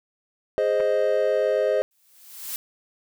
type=chord; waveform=triangle; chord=Ab major; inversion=none; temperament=equal; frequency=415.3 / 523.3 / 622.3 Hz; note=Ab4 / C5 / Eb5; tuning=0 / 0 / 0 cents; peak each=-23 / -21 / -21 dBFS; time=0.58-1.82 s; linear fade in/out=0 ms
type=clicks; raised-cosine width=0.5 ms; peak=-22 dBFS; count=2; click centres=0.8 / 0.806 s
type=noise with exponential growth; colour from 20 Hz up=blue; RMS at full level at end=-29 dBFS; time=1.91-2.56 s; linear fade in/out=1 ms; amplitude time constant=140 ms
effects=none